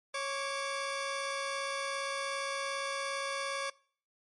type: tone pair together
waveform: 15% pulse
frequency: 550 / 1157.4 Hz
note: C#5 / D6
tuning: -14 / -26 cents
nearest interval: octave + minor second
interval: 1288 cents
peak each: -29 / -32 dBFS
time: 0.14-3.7 s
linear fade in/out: 5 ms
effects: noise-tail reverb RT60 0.5 s tail -24 dB re dry + MP3 48 kbps